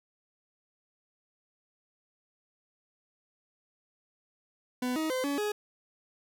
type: tone with pitch steps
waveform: 40% pulse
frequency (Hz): 250 / 315.7 / 514 / 283.5 / 418.4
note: B3 / D#4 / C5 / C#4 / G#4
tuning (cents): +21 / +25 / -31 / +39 / +13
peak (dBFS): -28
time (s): 4.82-5.52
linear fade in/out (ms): 5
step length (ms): 140
effects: none